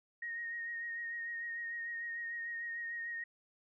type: tone with vibrato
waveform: sine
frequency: 1864.7 Hz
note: A#6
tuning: in tune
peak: -38 dBFS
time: 0.22-3.24 s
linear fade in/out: 5 ms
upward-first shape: triangle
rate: 6.7 Hz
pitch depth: 28 cents each way
effects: none